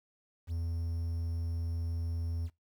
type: tone with quantisation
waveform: triangle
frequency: 83.7 Hz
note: E2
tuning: 27 cents sharp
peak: -30 dBFS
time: 0.47-2.5 s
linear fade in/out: 50 ms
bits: 10
effects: noise-tail reverb RT60 0.2 s tail -22 dB re dry